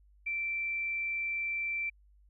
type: tone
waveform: sine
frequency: 2342 Hz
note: D7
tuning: 5 cents flat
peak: -31 dBFS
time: 0.26-1.9 s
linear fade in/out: 10 ms
effects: added 50 Hz sine -59 dBFS peak until 2.29 s